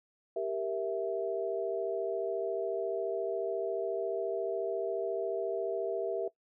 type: chord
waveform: sine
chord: E diminished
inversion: first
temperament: equal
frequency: 392 / 466.2 / 659.3 Hz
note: G4 / Bb4 / E5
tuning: 0 / 0 / 0 cents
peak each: -35 / -35 / -34 dBFS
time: 0.36-6.28 s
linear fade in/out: 5 ms
effects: noise-tail reverb RT60 0.1 s tail -18 dB re dry